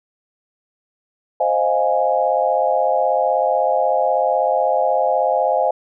sine chord, F minor seventh, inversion second, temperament equal, 523.3 / 622.3 / 698.5 / 830.6 Hz, C5 / Eb5 / F5 / Ab5, 0 / 0 / 0 / 0 cents, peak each -20 dBFS, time 1.4-5.71 s, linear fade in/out 5 ms, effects none

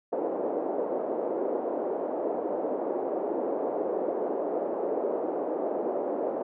white band-pass noise, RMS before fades -30 dBFS, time 0.12-6.43 s, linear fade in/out 10 ms, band 320 to 610 Hz, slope 24 dB/octave, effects none

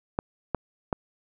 clicks, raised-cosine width 1 ms, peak -11 dBFS, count 3, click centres 0.189 / 0.547 / 0.928 s, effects none

